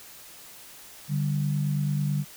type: tone pair together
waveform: sine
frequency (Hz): 146.83 / 196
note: D3 / G3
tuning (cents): 0 / 0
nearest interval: perfect fourth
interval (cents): 500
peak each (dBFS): -24 / -31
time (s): 1.08-2.25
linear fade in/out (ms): 50
effects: white hiss -47 dBFS RMS until 2.36 s